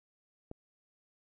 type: click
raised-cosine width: 2 ms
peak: -29 dBFS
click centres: 0.514 s
effects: none